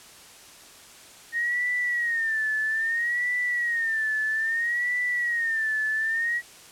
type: tone with vibrato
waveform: sine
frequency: 1851 Hz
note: A#6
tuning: 13 cents flat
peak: -23 dBFS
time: 1.32-6.42 s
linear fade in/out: 50 ms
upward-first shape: sine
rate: 0.61 Hz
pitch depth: 110 cents each way
effects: white hiss -48 dBFS RMS until 6.71 s + low-pass 10000 Hz 12 dB/octave